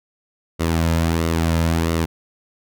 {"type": "tone with flanger", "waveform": "sawtooth", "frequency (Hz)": 82.41, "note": "E2", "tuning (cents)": 0, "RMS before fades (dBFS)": -19, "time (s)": [0.59, 2.06], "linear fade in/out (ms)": 20, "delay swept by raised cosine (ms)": [1.2, 2.7], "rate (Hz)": 1.5, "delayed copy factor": -0.5, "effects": []}